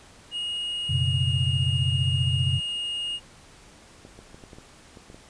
triangle tone with pitch glide, 2871 to 2853 Hz, F7 to F7, +47 to +36 cents, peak -26 dBFS, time 0.31-3.2 s, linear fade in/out 50 ms, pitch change -11 cents, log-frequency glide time 0.89-1.34 s
sine chord, F# suspended fourth, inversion none, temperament equal, 92.5 / 123.47 / 138.59 Hz, F#2 / B2 / C#3, 0 / 0 / 0 cents, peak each -26 dBFS, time 0.89-2.6 s, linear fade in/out 10 ms
clicks, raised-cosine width 2 ms, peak -31 dBFS, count 9, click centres 4.051 / 4.19 / 4.345 / 4.438 / 4.532 / 4.585 / 4.972 / 5.101 / 5.145 s
effects pink hiss -51 dBFS RMS until 5.29 s + resampled to 22050 Hz

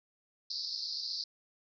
pink band-pass noise, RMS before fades -38 dBFS, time 0.5-1.24 s, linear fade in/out 5 ms, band 4200 to 5200 Hz, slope 96 dB/octave, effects none

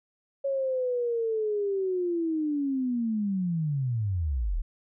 sine linear sweep, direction down, 554.4 to 33.37 Hz, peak -25 dBFS, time 0.44-4.62 s, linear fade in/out 10 ms, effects none

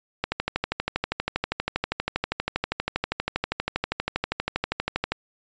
click train, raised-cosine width 0.3 ms, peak -8 dBFS, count 62, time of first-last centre 0.24-5.12 s, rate 12.5 Hz, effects resampled to 16000 Hz

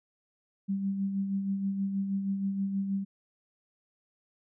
sine tone with tremolo, 196 Hz, G3, in tune, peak -26 dBFS, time 0.68-3.05 s, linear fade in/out 20 ms, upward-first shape sine, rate 6.3 Hz, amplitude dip 45%, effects none

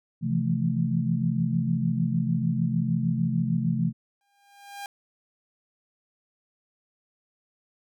sine chord, F major seventh, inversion second, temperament equal with one note detuned, 130.81 / 164.81 / 171.42 / 220 Hz, C3 / E3 / F3 / A3, 0 / 0 / -32 / 0 cents, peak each -28 dBFS, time 0.21-3.93 s, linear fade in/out 50 ms
sawtooth tone with exponential growth, 804 Hz, G5, 44 cents sharp, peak -29 dBFS, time 4.21-4.86 s, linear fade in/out 1 ms, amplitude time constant 140 ms
effects none

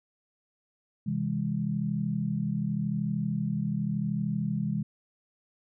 sine chord, C augmented, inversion none, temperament just, 130.81 / 163.52 / 204.4 Hz, C3 / E3 / G#3, 0 / -14 / -27 cents, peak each -33 / -31 / -30 dBFS, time 1.06-4.83 s, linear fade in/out 10 ms, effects none

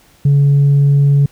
sine tone, 141.5 Hz, C#3, 36 cents sharp, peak -5 dBFS, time 0.25-1.26 s, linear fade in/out 5 ms, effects tanh soft clip ceiling -5 dBFS + pink hiss -49 dBFS RMS until 1.31 s

